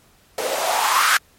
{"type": "noise with band-pass filter sweep", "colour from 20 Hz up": "blue", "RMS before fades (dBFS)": -19, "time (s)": [0.38, 1.17], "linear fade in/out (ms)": 2, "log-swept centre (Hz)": [450, 1500], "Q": 4.4, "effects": ["pink hiss -55 dBFS RMS until 1.38 s", "MP3 64 kbps"]}